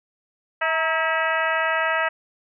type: harmonic tone with a mistuned harmonic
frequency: 323.1 Hz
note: E4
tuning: 35 cents flat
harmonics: 2 / 3 / 4 / 5 / 6 / 7 / 8 / 9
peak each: -26 / -28 / -26 / -26 / -26 / -36 / -31 / -38 dBFS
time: 0.61-2.09 s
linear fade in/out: 10 ms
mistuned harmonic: 3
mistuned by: -58 cents
effects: none